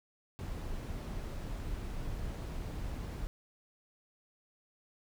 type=noise; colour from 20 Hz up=brown; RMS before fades=-39 dBFS; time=0.39-3.27 s; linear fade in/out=0 ms; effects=none